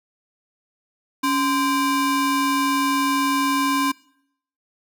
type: ring-modulated tone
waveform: square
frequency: 656 Hz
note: E5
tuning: 9 cents flat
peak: -16 dBFS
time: 1.23-3.92 s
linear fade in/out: 10 ms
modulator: 378 Hz
effects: noise-tail reverb RT60 0.7 s tail -23 dB re dry